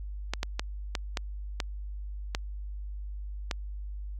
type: clicks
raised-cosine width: 0.2 ms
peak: -12 dBFS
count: 8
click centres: 0.336 / 0.431 / 0.595 / 0.952 / 1.172 / 1.602 / 2.349 / 3.512 s
effects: added 50 Hz sine -35 dBFS peak until 4.19 s